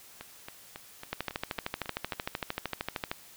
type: two click trains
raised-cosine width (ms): 0.3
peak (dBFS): -24 / -15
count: 8 / 27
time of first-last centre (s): 0.21-2.133 / 1.13-3.115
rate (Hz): 3.64 / 13.1
effects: white hiss -53 dBFS RMS until 3.36 s